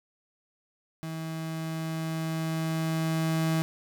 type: tone with level ramp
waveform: 35% pulse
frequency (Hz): 161.1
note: E3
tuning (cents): -39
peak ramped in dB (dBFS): -32 to -22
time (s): 1.03-3.62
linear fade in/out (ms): 0
effects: none